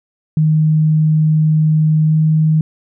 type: tone with pitch glide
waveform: sine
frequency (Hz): 155.56 to 156.64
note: D#3 to D#3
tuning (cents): 0 to +12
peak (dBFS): -9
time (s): 0.37-2.61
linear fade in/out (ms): 2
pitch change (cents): +12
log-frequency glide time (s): 2.07-2.14
effects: none